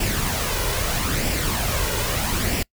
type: noise with flanger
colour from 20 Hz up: pink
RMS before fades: -23 dBFS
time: 0-2.63 s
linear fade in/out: 5 ms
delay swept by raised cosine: 0.38 to 2.08 ms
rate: 0.78 Hz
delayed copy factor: +0.5
effects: noise-tail reverb RT60 0.1 s tail -25 dB re dry